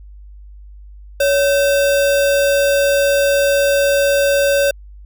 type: tone with sample-and-hold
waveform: sine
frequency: 562 Hz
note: C#5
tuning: 24 cents sharp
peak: -11 dBFS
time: 1.2-4.71 s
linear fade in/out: 5 ms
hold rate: 2100 Hz
effects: added 50 Hz sine -35 dBFS peak until 5.05 s